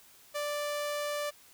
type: tone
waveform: sawtooth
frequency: 587.3 Hz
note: D5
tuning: in tune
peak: -28 dBFS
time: 0.34-1.31 s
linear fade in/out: 20 ms
effects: white hiss -58 dBFS RMS until 1.53 s